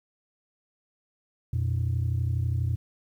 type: tone pair together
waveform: sine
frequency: 87.78 / 120 Hz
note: F2 / B2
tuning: +9 / -49 cents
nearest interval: perfect fourth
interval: 542 cents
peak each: -25 dBFS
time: 1.53-2.76 s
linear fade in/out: 5 ms
effects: tanh soft clip ceiling -20 dBFS + 10-bit